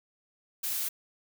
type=noise; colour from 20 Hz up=blue; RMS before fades=-32 dBFS; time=0.63-0.89 s; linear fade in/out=10 ms; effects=none